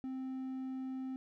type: tone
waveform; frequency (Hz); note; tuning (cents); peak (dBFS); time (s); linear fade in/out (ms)
triangle; 261.6; C4; 0; -36; 0.04-1.16; 0
effects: none